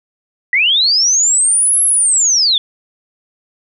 sine linear two-way sweep, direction up then down, 1901 to 11240 to 3387 Hz, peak -9 dBFS, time 0.53-2.58 s, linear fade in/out 2 ms, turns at 1.83 s, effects none

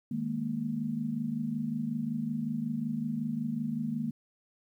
sine chord, D# suspended fourth, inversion none, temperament equal, 155.56 / 207.7 / 233.1 Hz, D#3 / G#3 / A#3, 0 / 0 / 0 cents, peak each -37 / -36 / -32 dBFS, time 0.11-4.11 s, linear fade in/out 5 ms, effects 11-bit

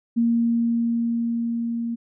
sine tone with level ramp, 233 Hz, A#3, 1 cent flat, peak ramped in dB -16 to -24 dBFS, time 0.16-1.96 s, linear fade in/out 20 ms, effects none

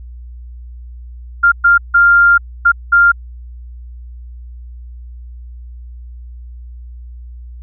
sine tone bursts at uneven times, 1396.9 Hz, F6, in tune, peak -5 dBFS, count 5, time 1.43-1.52 / 1.64-1.78 / 1.94-2.38 / 2.65-2.72 / 2.92-3.12 s, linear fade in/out 10 ms, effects added 60 Hz sine -29 dBFS peak until 7.62 s

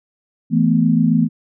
sine chord, E suspended fourth, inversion none, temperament just, 164.81 / 219.8 / 247.2 Hz, E3 / A3 / B3, 0 / -2 / +2 cents, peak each -16 dBFS, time 0.5-1.29 s, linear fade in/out 50 ms, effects none

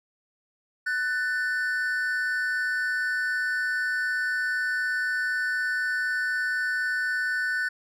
triangle tone pair together, 1493.4 / 1776 Hz, F#6 / A6, +16 / +16 cents, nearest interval minor third, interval 300 cents, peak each -24 / -28 dBFS, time 0.86-7.69 s, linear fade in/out 10 ms, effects none

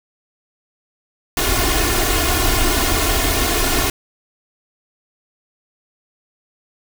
pink noise with comb filter, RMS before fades -17 dBFS, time 1.37-3.9 s, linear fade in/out 2 ms, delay 2.8 ms, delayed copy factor +0.85, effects none

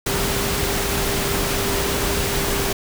sine tone in noise, 398.7 Hz, G4, 29 cents sharp, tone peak -27 dBFS, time 0.06-2.73 s, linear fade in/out 5 ms, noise pink, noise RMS -22 dBFS, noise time 0.06-2.73 s, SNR -8 dB, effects none

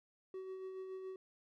triangle tone with tremolo, 377.6 Hz, F#4, 35 cents sharp, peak -40 dBFS, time 0.34-1.16 s, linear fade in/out 2 ms, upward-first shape sine, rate 7.1 Hz, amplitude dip 35%, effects none

